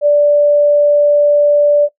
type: tone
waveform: sine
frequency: 585 Hz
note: D5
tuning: 7 cents flat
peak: -6 dBFS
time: 0.01-1.89 s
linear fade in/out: 50 ms
effects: noise-tail reverb RT60 0.1 s tail -18 dB re dry